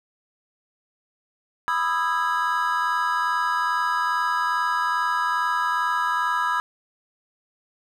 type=chord; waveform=triangle; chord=E major seventh; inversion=second; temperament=just; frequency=988.9 / 1236.1 / 1318.5 / 1648.1 Hz; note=B5 / D#6 / E6 / G#6; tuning=+2 / -12 / 0 / -14 cents; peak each=-23 / -25 / -26 / -25 dBFS; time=1.68-6.6 s; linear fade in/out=0 ms; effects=none

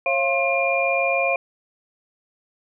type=tone cluster; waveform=sine; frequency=542 / 689 / 1065 / 2405 Hz; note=C#5 / F5 / C6 / D7; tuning=-39 / -24 / +30 / +41 cents; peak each=-23 / -23 / -30 / -22 dBFS; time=0.06-1.36 s; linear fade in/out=2 ms; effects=none

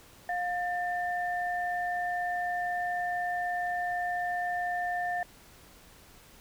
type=tone pair together; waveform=sine; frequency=709.6 / 1788 Hz; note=F5 / A6; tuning=+27 / +27 cents; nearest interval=octave + major third; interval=1600 cents; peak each=-30 / -34 dBFS; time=0.29-5.23 s; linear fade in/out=2 ms; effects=pink hiss -55 dBFS RMS until 6.4 s

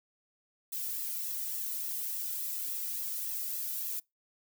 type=noise with flanger; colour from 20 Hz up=violet; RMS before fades=-36 dBFS; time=0.72-4 s; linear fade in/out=10 ms; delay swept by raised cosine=1.3 to 1.85 ms; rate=3.5 Hz; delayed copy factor=-0.75; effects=noise-tail reverb RT60 0.2 s tail -25 dB re dry

